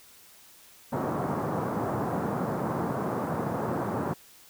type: band-pass noise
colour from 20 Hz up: pink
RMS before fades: -30 dBFS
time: 0.92-4.14 s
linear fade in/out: 10 ms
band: 120 to 1200 Hz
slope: 24 dB/octave
effects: white hiss -54 dBFS RMS until 4.49 s